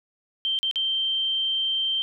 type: tone with dropouts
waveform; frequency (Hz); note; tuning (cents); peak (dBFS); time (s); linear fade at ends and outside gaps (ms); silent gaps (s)
sine; 3135; G7; -1; -22; 0.45-2.02; 0; 0.589-0.63 / 0.712-0.758
effects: none